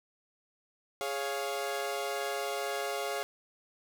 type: chord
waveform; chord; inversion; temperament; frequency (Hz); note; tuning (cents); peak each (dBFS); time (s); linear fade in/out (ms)
sawtooth; Db major; second; equal; 415.3 / 554.4 / 698.5; Ab4 / Db5 / F5; 0 / 0 / 0; -33; 1.01-3.23; 0
effects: none